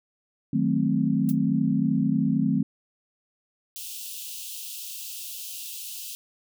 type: chord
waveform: sine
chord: D# diminished seventh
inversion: none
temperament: equal with one note detuned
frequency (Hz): 155.56 / 185 / 218.2 / 261.6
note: D#3 / F#3 / A3 / C4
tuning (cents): 0 / 0 / -14 / 0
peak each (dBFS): -27 / -27 / -25 / -25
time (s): 0.53-2.63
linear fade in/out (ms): 5
type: noise with exponential decay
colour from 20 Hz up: violet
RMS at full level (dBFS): -31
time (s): 1.29-1.36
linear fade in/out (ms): 0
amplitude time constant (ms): 15
type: high-pass noise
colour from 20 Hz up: white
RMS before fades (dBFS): -37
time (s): 3.76-6.15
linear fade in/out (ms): 0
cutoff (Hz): 2600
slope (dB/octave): 96
effects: none